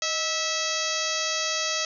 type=harmonic tone with a mistuned harmonic; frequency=652 Hz; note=E5; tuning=19 cents flat; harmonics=1 / 2 / 3 / 4 / 5 / 6 / 7 / 8 / 9 / 10; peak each=-34 / -34 / -34 / -34 / -34 / -34 / -34 / -34 / -34 / -34 dBFS; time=0.02-1.85 s; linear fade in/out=2 ms; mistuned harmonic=1; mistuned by=-73 cents; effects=none